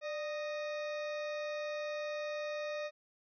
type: harmonic tone with a mistuned harmonic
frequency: 620 Hz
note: D#5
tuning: 6 cents flat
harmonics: 1 / 2 / 3 / 4 / 6 / 7 / 8 / 9 / 10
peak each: -37 / -48 / -47 / -48 / -52 / -60 / -62 / -59 / -66 dBFS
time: 0.01-2.91 s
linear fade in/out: 50 ms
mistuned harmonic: 1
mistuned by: -69 cents
effects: none